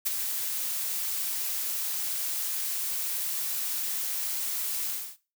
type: noise with ADSR envelope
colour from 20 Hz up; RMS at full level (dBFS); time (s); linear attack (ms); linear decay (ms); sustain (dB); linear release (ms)
blue; -25; 0.05-5.17; 19; 19; -6; 280
effects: noise-tail reverb RT60 0.3 s tail -17 dB re dry